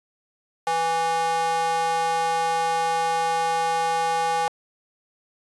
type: tone with high-pass filter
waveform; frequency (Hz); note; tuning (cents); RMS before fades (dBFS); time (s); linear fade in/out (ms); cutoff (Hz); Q
square; 164.81; E3; 0; -23; 0.67-4.48; 0; 720; 8.3
effects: resampled to 24000 Hz